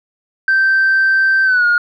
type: tone with pitch glide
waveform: sine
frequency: 1559 to 1429.6 Hz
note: G6 to F6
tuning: -10 to +40 cents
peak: -8 dBFS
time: 0.48-1.78 s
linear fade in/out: 2 ms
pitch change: -150 cents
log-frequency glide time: 1.44-1.66 s
effects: tanh soft clip ceiling -7 dBFS